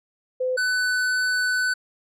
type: tone pair in turn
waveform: sine / square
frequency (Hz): 510 / 1500.3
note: C5 / F#6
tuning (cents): -44 / +24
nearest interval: octave + perfect fifth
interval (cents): 1868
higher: second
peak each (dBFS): -21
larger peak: neither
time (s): 0.4-0.57 / 0.57-1.74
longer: second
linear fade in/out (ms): 10
effects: low-pass 9000 Hz 12 dB/octave